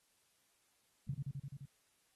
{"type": "tone with echo", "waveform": "sine", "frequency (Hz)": 138.3, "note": "C#3", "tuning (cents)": -4, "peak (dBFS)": -34, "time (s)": [1.09, 1.14], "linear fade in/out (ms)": 5, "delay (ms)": 86, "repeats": 6, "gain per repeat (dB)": -2, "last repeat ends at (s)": 1.656, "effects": ["white hiss -75 dBFS RMS until 2.15 s", "AAC 32 kbps"]}